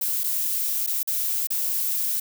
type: noise with dropouts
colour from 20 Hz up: violet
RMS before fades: -25 dBFS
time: 0.01-2.2 s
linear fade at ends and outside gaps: 5 ms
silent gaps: 0.236-0.24 / 0.865-0.873 / 1.031-1.074 / 1.472-1.503 s
effects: none